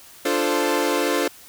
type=chord; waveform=sawtooth; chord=D minor seventh; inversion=none; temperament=equal with one note detuned; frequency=293.7 / 347.2 / 440 / 523.3 Hz; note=D4 / F4 / A4 / C5; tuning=0 / -10 / 0 / 0 cents; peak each=-21 dBFS; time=0.25-1.28 s; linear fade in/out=5 ms; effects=white hiss -46 dBFS RMS until 1.48 s